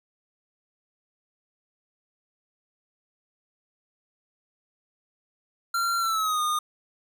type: tone with pitch glide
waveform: square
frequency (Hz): 1374 to 1224.1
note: F6 to D#6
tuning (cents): -29 to -29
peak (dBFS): -24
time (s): 5.74-6.59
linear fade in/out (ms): 5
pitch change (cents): -200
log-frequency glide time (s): 5.98-6.41
effects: none